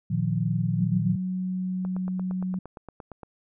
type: chord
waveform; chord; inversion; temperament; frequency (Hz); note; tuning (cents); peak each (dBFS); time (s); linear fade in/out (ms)
sine; Bb suspended fourth; none; equal with one note detuned; 116.54 / 155.56 / 177.36; Bb2 / Eb3 / F3; 0 / 0 / +27; -27; 0.1-1.16; 10
type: tone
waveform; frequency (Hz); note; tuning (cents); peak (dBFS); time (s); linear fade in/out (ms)
sine; 184.7; F#3; -3; -26; 0.8-2.59; 5
type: click train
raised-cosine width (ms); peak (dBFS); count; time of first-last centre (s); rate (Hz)
1; -26; 13; 1.85-3.232; 8.68
effects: none